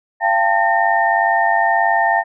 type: tone cluster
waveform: sine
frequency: 684 / 786 / 885 / 1825 Hz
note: F5 / G5 / A5 / A#6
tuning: -36 / +4 / +10 / -37 cents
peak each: -18 dBFS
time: 0.2-2.24 s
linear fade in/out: 50 ms
effects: none